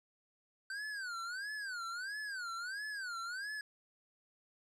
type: tone with vibrato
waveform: square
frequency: 1525 Hz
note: G6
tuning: 48 cents flat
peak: -40 dBFS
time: 0.7-3.61 s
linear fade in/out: 2 ms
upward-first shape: sine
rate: 1.5 Hz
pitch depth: 210 cents each way
effects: low-pass 8000 Hz 12 dB/octave